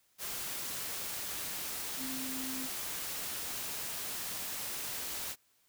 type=tone in noise; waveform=sine; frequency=261.2 Hz; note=C4; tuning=3 cents flat; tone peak=-40 dBFS; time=1.97-2.69 s; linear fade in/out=50 ms; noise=white; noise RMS=-39 dBFS; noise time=0.18-5.36 s; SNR=-4 dB; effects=white hiss -71 dBFS RMS until 5.68 s